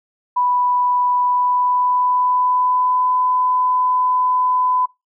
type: tone with pitch glide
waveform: sine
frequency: 987.8 to 1005.1 Hz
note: B5 to B5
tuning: 0 to +30 cents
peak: -14 dBFS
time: 0.36-4.86 s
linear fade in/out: 10 ms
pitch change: +30 cents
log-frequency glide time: 1.21-3.12 s
effects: noise-tail reverb RT60 0.2 s tail -22 dB re dry